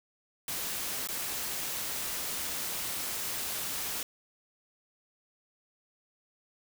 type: noise with dropouts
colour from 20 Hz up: white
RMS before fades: -35 dBFS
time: 0.48-4.03 s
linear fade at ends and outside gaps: 2 ms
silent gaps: 1.073-1.087 s
effects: none